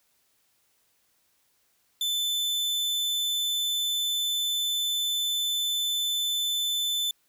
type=tone; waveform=40% pulse; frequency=3520 Hz; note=A7; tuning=in tune; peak=-24 dBFS; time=2.01-7.11 s; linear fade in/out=2 ms; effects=white hiss -69 dBFS RMS until 7.28 s